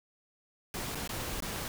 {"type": "noise with dropouts", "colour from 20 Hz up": "pink", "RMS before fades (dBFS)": -37, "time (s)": [0.74, 1.68], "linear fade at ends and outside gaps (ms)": 1, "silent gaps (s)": [[0.949, 0.954], [1.076, 1.092], [1.404, 1.423]], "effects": []}